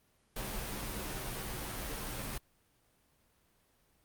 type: noise with comb filter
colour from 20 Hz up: pink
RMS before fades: -39 dBFS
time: 0.36-2.38 s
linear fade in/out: 5 ms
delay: 12 ms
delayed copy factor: -0.7
effects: pink hiss -71 dBFS RMS until 4.04 s + Opus 32 kbps